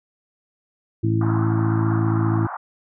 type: harmonic tone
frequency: 55 Hz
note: A1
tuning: in tune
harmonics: 2 / 3 / 4 / 5 / 6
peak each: -19 / -27 / -30 / -30 / -23 dBFS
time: 1.03-2.47 s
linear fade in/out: 10 ms
type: band-pass noise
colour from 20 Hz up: white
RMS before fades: -32 dBFS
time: 1.21-2.57 s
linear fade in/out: 5 ms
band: 700 to 1400 Hz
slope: 48 dB/octave
effects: none